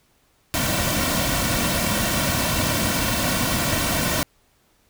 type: noise with comb filter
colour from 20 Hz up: pink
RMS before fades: -22 dBFS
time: 0.54-4.23 s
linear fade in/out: 0 ms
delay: 2.4 ms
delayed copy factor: -0.65
effects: pink hiss -62 dBFS RMS until 4.89 s